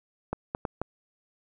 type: clicks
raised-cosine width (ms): 1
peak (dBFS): -15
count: 4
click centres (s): 0.33 / 0.549 / 0.652 / 0.816
effects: none